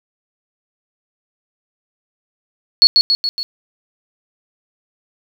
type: tone with echo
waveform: sine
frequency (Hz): 4368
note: C#8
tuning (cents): -26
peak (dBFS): -3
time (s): 2.82-2.87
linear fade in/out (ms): 0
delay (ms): 140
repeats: 4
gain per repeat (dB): -4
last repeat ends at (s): 3.43
effects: 7-bit